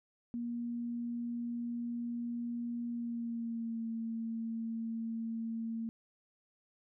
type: tone with pitch glide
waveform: sine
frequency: 237.3 to 227 Hz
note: A#3 to A#3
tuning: +31 to -46 cents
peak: -35 dBFS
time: 0.34-5.89 s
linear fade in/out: 0 ms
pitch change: -77 cents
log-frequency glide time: 2.89-3.85 s
effects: none